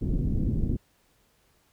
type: low-pass noise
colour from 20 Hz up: pink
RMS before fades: -26 dBFS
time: 0.01-0.77 s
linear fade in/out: 10 ms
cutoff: 300 Hz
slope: 24 dB/octave
effects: pink hiss -66 dBFS RMS until 1.72 s